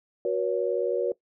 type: tone cluster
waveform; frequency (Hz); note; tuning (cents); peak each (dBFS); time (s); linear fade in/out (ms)
sine; 368.8 / 482 / 561; F#4 / B4 / C#5; -6 / -42 / +21; -28 / -27 / -28; 0.25-1.12; 2
effects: noise-tail reverb RT60 0.1 s tail -19 dB re dry